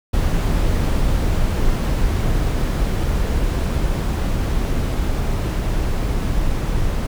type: noise with level ramp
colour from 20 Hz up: brown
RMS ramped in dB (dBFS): -17 to -20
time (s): 0.13-7.07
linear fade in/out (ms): 10
effects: none